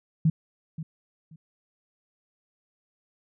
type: tone with echo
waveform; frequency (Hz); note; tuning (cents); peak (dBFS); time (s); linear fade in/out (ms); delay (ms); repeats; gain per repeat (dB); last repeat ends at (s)
sine; 159.3; D#3; +41; -17; 0.25-0.3; 5; 530; 2; -14; 1.36
effects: none